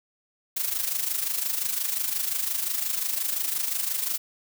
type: noise with amplitude modulation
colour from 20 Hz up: blue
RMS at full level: -25 dBFS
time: 0.56-4.18 s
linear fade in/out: 10 ms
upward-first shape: sine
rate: 25.7 Hz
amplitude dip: 65%
effects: none